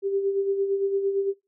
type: tone with tremolo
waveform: sine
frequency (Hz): 394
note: G4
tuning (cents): +9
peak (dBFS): -20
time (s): 0.02-1.34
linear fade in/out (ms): 50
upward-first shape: sine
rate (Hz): 8.8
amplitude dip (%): 55
effects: noise-tail reverb RT60 0.2 s tail -17 dB re dry